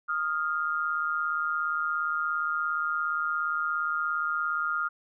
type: tone pair together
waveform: sine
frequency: 1244.5 / 1401.7 Hz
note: D#6 / F6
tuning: 0 / +6 cents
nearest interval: major second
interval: 206 cents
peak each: -30 / -28 dBFS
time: 0.08-4.89 s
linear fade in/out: 20 ms
effects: none